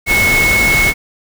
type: tone in noise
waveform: sine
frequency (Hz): 2193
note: C#7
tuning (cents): -19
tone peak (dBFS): -10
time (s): 0.06-0.94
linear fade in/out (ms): 50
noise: pink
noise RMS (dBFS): -17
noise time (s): 0.06-0.94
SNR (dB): +4
effects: none